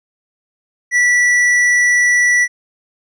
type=tone with hard clipping; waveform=sine; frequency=1956 Hz; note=B6; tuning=17 cents flat; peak=-11 dBFS; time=0.91-2.48 s; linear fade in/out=50 ms; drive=7 dB; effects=none